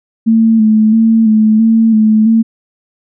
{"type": "tone with vibrato", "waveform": "sine", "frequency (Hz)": 220.8, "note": "A3", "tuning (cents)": 6, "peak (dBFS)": -5, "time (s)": [0.26, 2.43], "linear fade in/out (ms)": 20, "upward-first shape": "square", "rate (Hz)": 1.5, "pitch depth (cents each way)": 32, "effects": []}